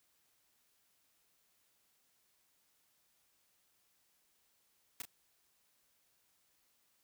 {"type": "noise with echo", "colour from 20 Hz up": "white", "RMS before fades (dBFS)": -42, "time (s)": [5, 5.02], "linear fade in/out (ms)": 2, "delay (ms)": 33, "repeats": 1, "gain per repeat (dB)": -7, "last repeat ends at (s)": 5.053, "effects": ["white hiss -75 dBFS RMS until 7.03 s"]}